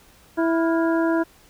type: harmonic tone with a mistuned harmonic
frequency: 329.6 Hz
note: E4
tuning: in tune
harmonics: 1 / 2 / 3 / 4 / 5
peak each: -19 / -25 / -29 / -31 / -33 dBFS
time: 0.37-1.24 s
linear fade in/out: 20 ms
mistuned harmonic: 4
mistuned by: +110 cents
effects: pink hiss -53 dBFS RMS until 1.49 s